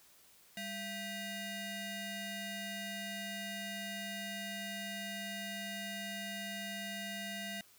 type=ring-modulated tone; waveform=20% pulse; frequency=880 Hz; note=A5; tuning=in tune; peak=-32 dBFS; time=0.57-7.61 s; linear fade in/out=2 ms; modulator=1080 Hz; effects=white hiss -63 dBFS RMS until 7.78 s